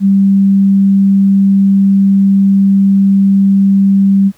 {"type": "tone", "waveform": "sine", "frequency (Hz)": 196, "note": "G3", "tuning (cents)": 0, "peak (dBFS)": -5, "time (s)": [0, 4.32], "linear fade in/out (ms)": 50, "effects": ["pink hiss -48 dBFS RMS until 4.37 s"]}